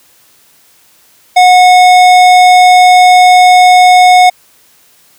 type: tone with tanh clipping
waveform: sine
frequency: 729 Hz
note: F#5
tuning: 26 cents flat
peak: -3 dBFS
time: 1.36-4.3 s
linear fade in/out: 10 ms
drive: 18 dB
effects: white hiss -46 dBFS RMS until 5.18 s + high-pass 60 Hz 12 dB/octave